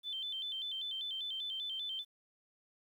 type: tone with vibrato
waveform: sine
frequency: 3311 Hz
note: G#7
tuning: 6 cents flat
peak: -37 dBFS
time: 0.03-2.05 s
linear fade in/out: 50 ms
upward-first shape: square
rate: 5.1 Hz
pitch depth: 99 cents each way
effects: 11-bit